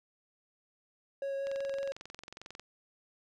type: tone with vibrato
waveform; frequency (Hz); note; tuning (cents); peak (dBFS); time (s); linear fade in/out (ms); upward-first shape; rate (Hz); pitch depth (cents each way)
triangle; 550; C#5; -14; -31; 1.22-1.92; 2; sine; 5.4; 8
type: click train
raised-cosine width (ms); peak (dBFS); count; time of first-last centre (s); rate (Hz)
0.2; -28; 26; 1.47-2.596; 22.2
effects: none